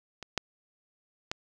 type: clicks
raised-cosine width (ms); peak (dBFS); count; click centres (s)
0.2; -23 / -10 / -14; 3; 0.227 / 0.377 / 1.315
effects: none